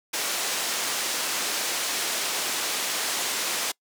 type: band-pass noise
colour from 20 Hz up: white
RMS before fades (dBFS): -28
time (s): 0.13-3.72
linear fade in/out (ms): 10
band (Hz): 290 to 8100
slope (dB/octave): 12
effects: noise-tail reverb RT60 0.1 s tail -25 dB re dry